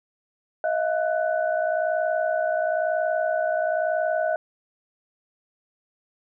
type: tone cluster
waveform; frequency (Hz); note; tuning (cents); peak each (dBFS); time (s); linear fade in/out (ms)
sine; 633 / 694 / 1490; D#5 / F5 / F#6; +30 / -11 / +12; -23 / -26 / -31; 0.64-4.36; 2
effects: none

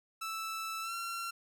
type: tone with pitch glide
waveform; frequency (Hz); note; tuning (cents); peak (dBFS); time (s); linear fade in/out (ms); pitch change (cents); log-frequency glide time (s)
sawtooth; 1318.5 to 1365; E6 to F6; 0 to -40; -33; 0.21-1.31; 10; +60; 0.81-0.94
effects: none

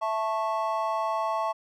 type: chord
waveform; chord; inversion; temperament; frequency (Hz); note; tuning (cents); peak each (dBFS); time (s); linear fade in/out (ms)
triangle; A major; second; just; 660 / 880 / 1100; E5 / A5 / C#6; +2 / 0 / -14; -28; 0.01-1.53; 20
effects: none

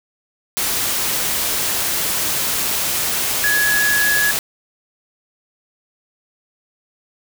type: tone in noise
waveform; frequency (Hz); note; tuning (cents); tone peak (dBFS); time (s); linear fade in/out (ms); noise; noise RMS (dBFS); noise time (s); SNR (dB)
sine; 1683; G#6; +23; -15; 3.44-4.31; 0; white; -20; 0.57-4.39; +2
effects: none

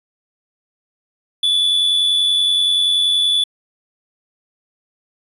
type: tone with amplitude modulation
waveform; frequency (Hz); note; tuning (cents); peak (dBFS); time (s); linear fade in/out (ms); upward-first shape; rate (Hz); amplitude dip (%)
triangle; 3455; A7; -32; -10; 1.43-3.44; 5; sine; 90.5; 35
effects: resampled to 32000 Hz + 8-bit

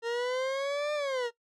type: linear two-way sweep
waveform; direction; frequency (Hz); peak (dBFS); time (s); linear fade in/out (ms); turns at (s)
40% pulse; up then down; 458.7 to 602 to 458.7; -28; 0.02-1.31; 50; 0.94
effects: noise-tail reverb RT60 0.1 s tail -18 dB re dry + low-pass 5000 Hz 12 dB/octave

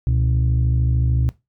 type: tone pair together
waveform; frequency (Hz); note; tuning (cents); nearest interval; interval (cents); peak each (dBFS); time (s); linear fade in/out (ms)
sine; 68.5 / 122.05; C#2 / B2; -20 / -20; minor seventh; 1000; -16; 0.07-1.29; 0
effects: noise-tail reverb RT60 0.2 s tail -19 dB re dry + tanh soft clip ceiling -12 dBFS

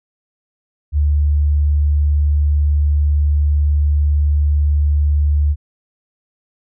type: tone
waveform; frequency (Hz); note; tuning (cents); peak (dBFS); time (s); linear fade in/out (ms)
sine; 73.5; D2; +2; -11; 0.92-5.56; 50
effects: none

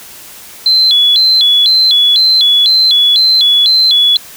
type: tone with vibrato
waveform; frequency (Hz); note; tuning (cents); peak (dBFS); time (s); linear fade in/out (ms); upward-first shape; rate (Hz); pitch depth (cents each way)
sine; 3729; A#7; 0; -5; 0.66-4.17; 2; square; 2; 160
effects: white hiss -33 dBFS RMS until 4.36 s

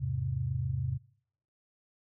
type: chord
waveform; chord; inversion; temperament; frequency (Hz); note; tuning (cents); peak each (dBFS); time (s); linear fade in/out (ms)
sine; E augmented; none; equal; 82.41 / 103.83 / 130.81; E2 / G#2 / B#2; 0 / 0 / 0; -37 / -36 / -31; 0-0.98; 20
effects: noise-tail reverb RT60 0.7 s tail -26 dB re dry

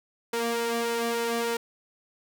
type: tone with flanger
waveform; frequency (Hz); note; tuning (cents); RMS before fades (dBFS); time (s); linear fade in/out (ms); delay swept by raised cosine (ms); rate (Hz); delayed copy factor
sawtooth; 233.1; A#3; 0; -28; 0.33-1.57; 5; 2 to 2.58; 3.4; +0.75
effects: none

